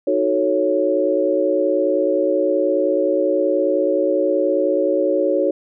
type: chord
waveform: sine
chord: D# half-diminished seventh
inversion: none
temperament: equal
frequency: 311.1 / 370 / 440 / 554.4 Hz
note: D#4 / F#4 / A4 / C#5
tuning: 0 / 0 / 0 / 0 cents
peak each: -22 / -21 / -23 / -18 dBFS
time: 0.07-5.51 s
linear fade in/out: 5 ms
effects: none